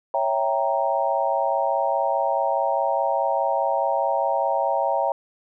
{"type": "chord", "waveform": "sine", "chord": "C# diminished seventh", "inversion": "none", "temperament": "equal", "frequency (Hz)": [554.4, 659.3, 784, 932.3], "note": ["C#5", "E5", "G5", "Bb5"], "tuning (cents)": [0, 0, 0, 0], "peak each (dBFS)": -25, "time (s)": [0.14, 5.12], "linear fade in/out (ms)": 2, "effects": []}